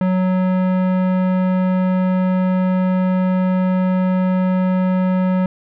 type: tone with tanh clipping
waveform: sine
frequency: 185 Hz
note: F#3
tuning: in tune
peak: -16 dBFS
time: 0.01-5.46 s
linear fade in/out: 2 ms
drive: 17 dB
effects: none